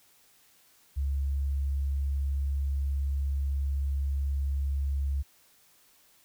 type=tone; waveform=sine; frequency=69.3 Hz; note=C#2; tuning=in tune; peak=-26 dBFS; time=0.96-5.23 s; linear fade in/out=20 ms; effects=white hiss -62 dBFS RMS until 6.24 s